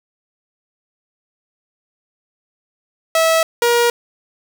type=tone pair in turn; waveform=sawtooth; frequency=650 / 475.1 Hz; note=E5 / A#4; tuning=-24 / +33 cents; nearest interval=perfect fourth; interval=543 cents; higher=first; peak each=-8 dBFS; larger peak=neither; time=3.15-3.43 / 3.62-3.9 s; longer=neither; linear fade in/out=2 ms; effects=none